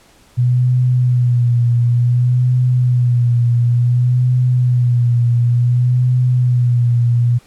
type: tone with vibrato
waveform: sine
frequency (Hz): 122.5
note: B2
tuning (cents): -14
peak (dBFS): -10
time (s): 0.37-7.39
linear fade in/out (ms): 20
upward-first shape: sine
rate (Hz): 0.56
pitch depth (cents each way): 44
effects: pink hiss -49 dBFS RMS until 7.46 s + low-pass 11000 Hz 12 dB/octave